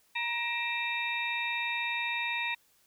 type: tone cluster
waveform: sine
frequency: 943 / 1884 / 2376 / 2644 / 3720 Hz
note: A#5 / A#6 / D7 / E7 / A#7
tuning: +20 / +18 / +20 / +5 / -4 cents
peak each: -37 / -36 / -35 / -36 / -38 dBFS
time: 0.15-2.55 s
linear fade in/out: 10 ms
effects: white hiss -67 dBFS RMS until 2.86 s